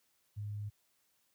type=tone; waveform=sine; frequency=103.83 Hz; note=G#2; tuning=in tune; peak=-37 dBFS; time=0.36-0.7 s; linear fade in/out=20 ms; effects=white hiss -75 dBFS RMS until 1.34 s + high-pass 60 Hz 12 dB/octave